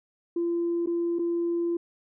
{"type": "tone with dropouts", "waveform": "sine", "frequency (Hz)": 341.7, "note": "F4", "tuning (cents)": -38, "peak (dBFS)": -23, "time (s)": [0.36, 1.77], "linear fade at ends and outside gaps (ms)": 5, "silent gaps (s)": [[0.861, 0.871], [1.187, 1.192]], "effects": ["tanh soft clip ceiling -20 dBFS"]}